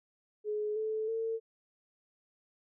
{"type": "tone with pitch steps", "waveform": "sine", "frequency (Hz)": [422.3, 435.9, 450], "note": ["G#4", "A4", "A4"], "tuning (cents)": [29, -16, 39], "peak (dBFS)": -31, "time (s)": [0.44, 1.4], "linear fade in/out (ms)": 50, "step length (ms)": 320, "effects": []}